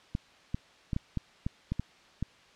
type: clicks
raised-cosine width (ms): 5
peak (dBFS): -18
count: 9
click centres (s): 0.151 / 0.545 / 0.932 / 0.964 / 1.173 / 1.465 / 1.72 / 1.796 / 2.226
effects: white hiss -58 dBFS RMS until 2.55 s + low-pass 4000 Hz 12 dB/octave